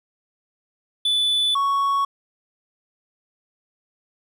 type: tone pair in turn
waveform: triangle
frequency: 3481 / 1112.1 Hz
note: A7 / C#6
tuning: -19 / +5 cents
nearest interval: octave + minor sixth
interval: 1976 cents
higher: first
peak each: -16 dBFS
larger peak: neither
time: 1.05-1.55 / 1.55-2.05 s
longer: neither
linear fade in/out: 5 ms
effects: none